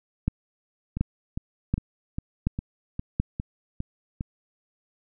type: two click trains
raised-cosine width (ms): 5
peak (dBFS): -10 / -17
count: 5 / 9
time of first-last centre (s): 0.28-3.2 / 0.97-4.209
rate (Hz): 1.37 / 2.47
effects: none